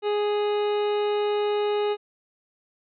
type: harmonic tone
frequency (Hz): 415.3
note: G#4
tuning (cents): 0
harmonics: 1 / 2 / 3 / 4 / 5 / 6 / 7 / 9 / 10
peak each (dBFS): -22 / -31 / -37 / -45 / -44 / -43 / -40 / -43 / -53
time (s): 0.02-1.97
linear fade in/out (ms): 50
effects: none